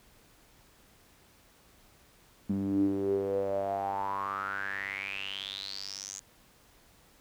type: tone with band-pass filter sweep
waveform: sawtooth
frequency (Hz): 98.2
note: G2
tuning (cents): +4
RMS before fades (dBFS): -33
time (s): 2.49-6.2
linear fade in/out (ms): 10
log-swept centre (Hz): 220 to 6800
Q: 9.8
effects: pink hiss -61 dBFS RMS until 7.2 s